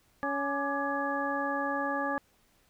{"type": "harmonic tone with a mistuned harmonic", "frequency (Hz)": 280, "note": "C#4", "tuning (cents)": 18, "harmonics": [1, 2, 3, 4, 6], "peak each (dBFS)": [-35, -35, -35, -35, -35], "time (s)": [0.23, 2.18], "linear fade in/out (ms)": 0, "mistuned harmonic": 4, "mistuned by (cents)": 87, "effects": ["pink hiss -67 dBFS RMS until 2.69 s"]}